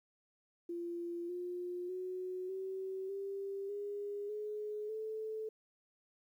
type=tone with pitch steps; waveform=sine; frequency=344 / 355.9 / 368.3 / 381 / 394.2 / 407.9 / 422 / 436.7 Hz; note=F4 / F4 / F#4 / G4 / G4 / G#4 / G#4 / A4; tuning=-26 / +33 / -8 / -49 / +10 / -31 / +28 / -13 cents; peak=-38 dBFS; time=0.69-5.49 s; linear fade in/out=5 ms; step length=600 ms; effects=12-bit